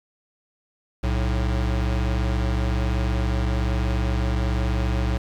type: tone pair together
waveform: square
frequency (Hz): 61.34 / 109.3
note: B1 / A2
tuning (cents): -11 / -11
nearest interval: minor seventh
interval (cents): 1000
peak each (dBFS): -22 / -27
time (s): 1.03-5.18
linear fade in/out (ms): 10
effects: low-pass 5000 Hz 12 dB/octave + 8-bit